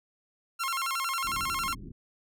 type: tone with vibrato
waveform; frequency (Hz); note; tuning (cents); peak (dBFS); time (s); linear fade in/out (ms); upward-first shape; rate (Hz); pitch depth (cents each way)
sawtooth; 1209; D6; +50; -25; 0.59-1.75; 20; square; 11; 210
type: low-pass noise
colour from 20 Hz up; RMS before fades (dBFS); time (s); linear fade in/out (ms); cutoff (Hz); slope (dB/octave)
pink; -43; 1.24-1.92; 5; 360; 48
effects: none